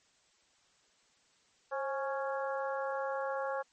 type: harmonic tone with a mistuned harmonic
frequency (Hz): 277.2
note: C#4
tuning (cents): 0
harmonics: 2 / 3 / 4 / 5 / 6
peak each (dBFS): -35 / -39 / -41 / -43 / -45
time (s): 1.71-3.63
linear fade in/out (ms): 20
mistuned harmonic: 2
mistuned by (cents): -55
effects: white hiss -69 dBFS RMS until 3.72 s + MP3 32 kbps